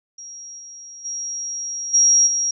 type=tone with level steps; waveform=sine; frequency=5650 Hz; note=F8; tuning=19 cents sharp; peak=-34 / -36 / -25 / -11 / -18 dBFS; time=0.18-2.51 s; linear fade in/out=5 ms; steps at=0.58 / 1.04 / 1.93 / 2.26 s; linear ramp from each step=20 ms; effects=none